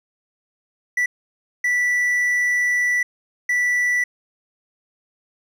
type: tone bursts at uneven times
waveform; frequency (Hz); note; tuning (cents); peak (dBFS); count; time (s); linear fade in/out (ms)
triangle; 1965; B6; -9; -15; 3; 0.97-1.06 / 1.64-3.03 / 3.49-4.04; 5
effects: none